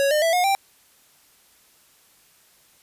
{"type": "tone with pitch steps", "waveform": "square", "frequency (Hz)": [555, 605.2, 660, 719.7, 784.9], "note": ["C#5", "D#5", "E5", "F#5", "G5"], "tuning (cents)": [2, -48, 2, -48, 2], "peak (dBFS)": -18, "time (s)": [0, 0.55], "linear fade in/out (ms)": 0, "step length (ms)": 110, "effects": ["white hiss -57 dBFS RMS until 2.82 s", "resampled to 32000 Hz"]}